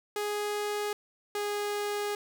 sawtooth tone pair in turn, 415.4 / 412.5 Hz, G#4 / G#4, 0 / -12 cents, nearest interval unison, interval 12 cents, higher first, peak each -26 dBFS, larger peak neither, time 0.16-0.93 / 1.35-2.15 s, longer second, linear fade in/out 2 ms, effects none

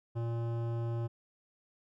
sine tone with hard clipping, 116.54 Hz, A#2, in tune, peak -34 dBFS, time 0.15-1.08 s, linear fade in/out 20 ms, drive 15 dB, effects none

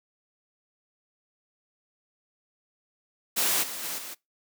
white noise with level steps, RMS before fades -25 / -36 / -33 / -39 dBFS, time 3.36-4.15 s, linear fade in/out 20 ms, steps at 3.62 / 3.82 / 3.97 s, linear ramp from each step 20 ms, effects noise-tail reverb RT60 0.2 s tail -24 dB re dry + high-pass 200 Hz 12 dB/octave

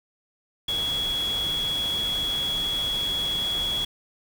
sine tone in noise, 3349 Hz, G#7, 14 cents sharp, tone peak -24 dBFS, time 0.68-3.85 s, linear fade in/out 5 ms, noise pink, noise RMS -36 dBFS, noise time 0.68-3.85 s, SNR +9 dB, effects none

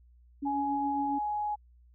sine tone with tremolo, 282.2 Hz, C#4, 31 cents sharp, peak -30 dBFS, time 0.42-1.19 s, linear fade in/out 10 ms, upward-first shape triangle, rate 7.3 Hz, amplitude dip 40%
sine tone, 837 Hz, G#5, 13 cents sharp, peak -29 dBFS, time 0.45-1.56 s, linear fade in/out 20 ms
effects added 60 Hz sine -56 dBFS peak until 1.94 s

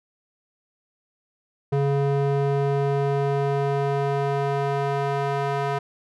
square tone with band-pass filter sweep, 140 Hz, C#3, 18 cents sharp, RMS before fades -23 dBFS, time 1.72-5.79 s, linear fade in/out 10 ms, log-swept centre 360 to 850 Hz, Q 0.92, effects none

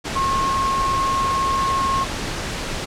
sine tone in noise, 1081 Hz, C#6, 44 cents flat, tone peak -18 dBFS, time 0.15-2.05 s, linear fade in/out 20 ms, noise pink, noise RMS -26 dBFS, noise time 0.04-2.86 s, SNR +5 dB, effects low-pass 7000 Hz 12 dB/octave

